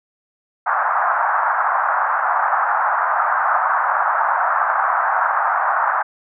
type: band-pass noise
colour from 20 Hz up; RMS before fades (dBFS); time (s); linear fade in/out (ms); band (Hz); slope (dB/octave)
white; -18; 0.66-6.03; 10; 700 to 1500; 48
effects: none